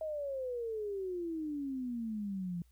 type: exponential sweep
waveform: sine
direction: down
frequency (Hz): 639 to 169.1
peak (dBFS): -35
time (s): 0.01-2.62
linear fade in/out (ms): 2
effects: added 60 Hz sine -62 dBFS peak until 2.71 s + white hiss -75 dBFS RMS until 2.71 s